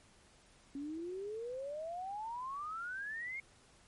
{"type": "exponential sweep", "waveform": "sine", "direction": "up", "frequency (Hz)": [273.7, 2185], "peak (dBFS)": -39, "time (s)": [0.75, 3.4], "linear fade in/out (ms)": 2, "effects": ["pink hiss -64 dBFS RMS until 3.87 s", "MP3 48 kbps"]}